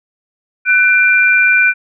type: tone pair together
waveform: sine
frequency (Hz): 1497.4 / 2377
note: F#6 / D7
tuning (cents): +20 / +20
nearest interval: minor sixth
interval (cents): 800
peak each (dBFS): -10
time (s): 0.65-1.74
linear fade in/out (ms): 50
effects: none